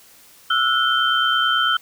sine tone cluster, 1322 / 1451 / 3110 Hz, E6 / F#6 / G7, +5 / -34 / -14 cents, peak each -20 dBFS, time 0.5-1.77 s, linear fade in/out 5 ms, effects white hiss -49 dBFS RMS until 1.81 s

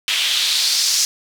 white noise with band-pass filter sweep, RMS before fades -18 dBFS, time 0.08-1.05 s, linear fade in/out 0 ms, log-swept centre 2900 to 5600 Hz, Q 2.7, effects none

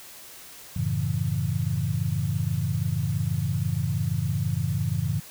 sine chord, F# minor seventh, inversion none, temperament equal, 92.5 / 110 / 138.59 / 164.81 Hz, F#2 / A2 / C#3 / E3, 0 / 0 / 0 / 0 cents, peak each -30 / -28 / -28 / -30 dBFS, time 0.76-5.2 s, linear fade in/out 5 ms, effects white hiss -45 dBFS RMS until 5.3 s

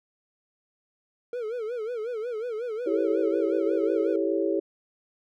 triangle tone with vibrato, 460 Hz, A#4, 23 cents flat, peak -27 dBFS, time 1.33-4.16 s, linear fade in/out 2 ms, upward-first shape sine, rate 5.5 Hz, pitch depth 140 cents each way
sine chord, A dominant seventh, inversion second, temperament equal, 329.6 / 392 / 440 / 554.4 Hz, E4 / G4 / A4 / C#5, 0 / 0 / 0 / 0 cents, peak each -27 / -27 / -31 / -30 dBFS, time 2.86-4.6 s, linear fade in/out 10 ms
effects none

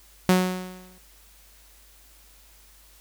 sawtooth tone with exponential decay, 183.8 Hz, F#3, 11 cents flat, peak -10 dBFS, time 0.29-0.98 s, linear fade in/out 0 ms, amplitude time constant 150 ms, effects added 50 Hz sine -55 dBFS peak until 3 s + white hiss -55 dBFS RMS until 3 s

